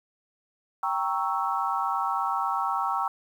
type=chord; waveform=sine; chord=G diminished seventh; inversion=none; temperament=equal; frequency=784 / 932.3 / 1108.7 / 1318.5 Hz; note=G5 / Bb5 / Db6 / Fb6; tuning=0 / 0 / 0 / 0 cents; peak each=-30 dBFS; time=0.83-3.08 s; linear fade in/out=2 ms; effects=9-bit